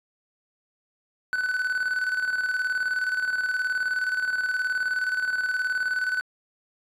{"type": "tone with tremolo", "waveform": "triangle", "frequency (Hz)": 1500, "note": "F#6", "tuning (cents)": 23, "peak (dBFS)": -20, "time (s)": [1.33, 6.21], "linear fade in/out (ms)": 0, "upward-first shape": "square", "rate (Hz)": 19, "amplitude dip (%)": 50, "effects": ["resampled to 32000 Hz"]}